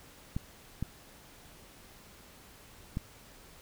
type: clicks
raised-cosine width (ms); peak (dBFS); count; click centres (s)
5; -20; 3; 0.365 / 0.826 / 2.971
effects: pink hiss -55 dBFS RMS until 3.61 s